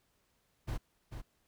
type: noise with echo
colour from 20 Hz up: brown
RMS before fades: -35 dBFS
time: 0.67-0.78 s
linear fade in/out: 20 ms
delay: 440 ms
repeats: 1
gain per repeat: -7 dB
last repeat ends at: 1.22 s
effects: pink hiss -75 dBFS RMS until 1.47 s